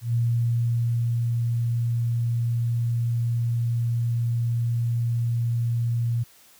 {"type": "tone with ADSR envelope", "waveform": "sine", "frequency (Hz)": 117.7, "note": "A#2", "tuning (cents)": 17, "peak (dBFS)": -19, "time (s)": [0.01, 6.24], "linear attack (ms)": 130, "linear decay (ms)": 1100, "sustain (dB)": -2, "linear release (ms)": 17, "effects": ["white hiss -54 dBFS RMS until 6.59 s"]}